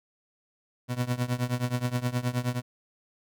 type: tone with tremolo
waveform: 30% pulse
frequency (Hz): 123.4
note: B2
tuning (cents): -1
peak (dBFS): -20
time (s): 0.88-2.62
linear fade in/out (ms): 50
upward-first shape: triangle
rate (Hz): 9.5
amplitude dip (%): 95
effects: none

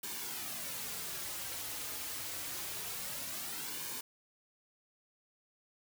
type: noise with flanger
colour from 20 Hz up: white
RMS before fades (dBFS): -41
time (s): 0.03-4.01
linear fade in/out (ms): 5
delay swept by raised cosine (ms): 1.5 to 5.3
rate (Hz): 0.26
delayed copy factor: -0.6
effects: none

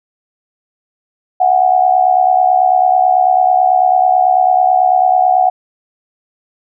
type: tone with amplitude modulation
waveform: sine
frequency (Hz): 738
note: F#5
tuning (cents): -5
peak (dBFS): -4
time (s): 1.4-5.5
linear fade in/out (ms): 10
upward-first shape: sine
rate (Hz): 69.1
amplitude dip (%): 75
effects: none

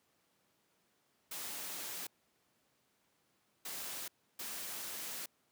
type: noise bursts at uneven times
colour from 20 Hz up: white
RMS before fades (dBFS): -43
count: 3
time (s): 1.31-2.07 / 3.65-4.08 / 4.39-5.26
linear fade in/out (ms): 5
effects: pink hiss -75 dBFS RMS until 5.51 s + high-pass 150 Hz 12 dB/octave

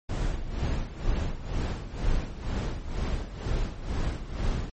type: noise with tremolo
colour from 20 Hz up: brown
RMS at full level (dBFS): -26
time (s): 0.09-4.7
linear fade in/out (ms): 5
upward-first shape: sine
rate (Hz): 2.1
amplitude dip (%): 75
effects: MP3 32 kbps

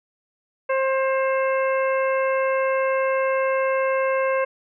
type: harmonic tone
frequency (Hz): 531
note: C5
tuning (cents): +25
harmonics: 1 / 2 / 3 / 4 / 5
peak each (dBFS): -20 / -26 / -30 / -32 / -34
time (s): 0.69-4.45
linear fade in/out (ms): 10
effects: none

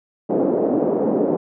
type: band-pass noise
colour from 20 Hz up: white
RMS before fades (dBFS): -19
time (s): 0.29-1.37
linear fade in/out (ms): 10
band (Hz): 210 to 520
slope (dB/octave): 24
effects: none

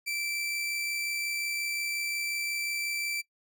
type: tone with amplitude modulation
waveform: sawtooth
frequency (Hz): 2335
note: D7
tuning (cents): -11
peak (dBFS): -26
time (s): 0.06-3.22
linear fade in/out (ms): 20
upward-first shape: sine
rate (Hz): 65.6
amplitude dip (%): 25
effects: noise-tail reverb RT60 0.1 s tail -21 dB re dry

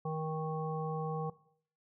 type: harmonic tone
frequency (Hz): 157.4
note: D#3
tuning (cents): +20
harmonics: 1 / 3 / 5 / 7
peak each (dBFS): -36 / -39 / -41 / -44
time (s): 0.05-1.3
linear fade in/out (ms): 5
effects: noise-tail reverb RT60 0.6 s tail -19 dB re dry

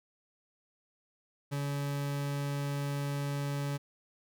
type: tone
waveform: 40% pulse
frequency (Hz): 142.1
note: C#3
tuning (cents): +43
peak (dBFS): -31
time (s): 1.51-3.78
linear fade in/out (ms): 20
effects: none

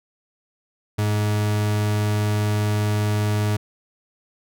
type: tone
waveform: 40% pulse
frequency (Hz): 105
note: G#2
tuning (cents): +19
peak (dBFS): -18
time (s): 0.98-3.57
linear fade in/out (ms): 10
effects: none

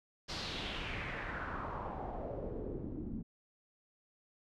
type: noise with low-pass filter sweep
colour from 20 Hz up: pink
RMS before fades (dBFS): -41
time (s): 0.28-3.23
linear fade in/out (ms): 20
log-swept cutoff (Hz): 4900 to 230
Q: 3.1
effects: none

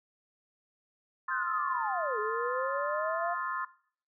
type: chord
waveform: sine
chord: F dominant seventh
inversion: second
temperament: just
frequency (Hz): 1047.7 / 1257.2 / 1396.9 / 1746.1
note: C6 / Eb6 / F6 / A6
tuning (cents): +2 / +18 / 0 / -14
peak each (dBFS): -34 / -38 / -40 / -39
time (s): 1.28-3.65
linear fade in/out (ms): 5
type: linear two-way sweep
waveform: sine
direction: down then up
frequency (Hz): 1600 to 418 to 704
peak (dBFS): -32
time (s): 1.3-3.35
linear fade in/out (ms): 20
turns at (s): 2.19
effects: noise-tail reverb RT60 0.5 s tail -17 dB re dry

